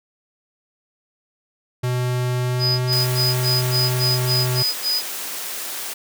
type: tone with pitch glide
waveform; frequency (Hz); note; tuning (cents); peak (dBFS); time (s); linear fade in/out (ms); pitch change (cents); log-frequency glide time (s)
square; 124.6 to 125.9; B2 to B2; +16 to +34; -20; 1.83-4.63; 10; +18; 2.4-2.87
type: tone bursts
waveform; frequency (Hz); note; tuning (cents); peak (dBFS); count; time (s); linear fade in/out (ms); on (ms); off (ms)
triangle; 4978; D#8; 0; -17; 9; 2.59-5.022; 50; 200; 79
type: high-pass noise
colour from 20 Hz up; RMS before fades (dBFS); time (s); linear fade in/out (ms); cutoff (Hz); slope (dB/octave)
white; -29; 2.92-5.94; 10; 280; 12
effects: none